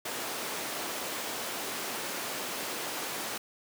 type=high-pass noise; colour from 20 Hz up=pink; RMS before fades=-36 dBFS; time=0.05-3.38 s; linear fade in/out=5 ms; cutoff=340 Hz; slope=12 dB/octave; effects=none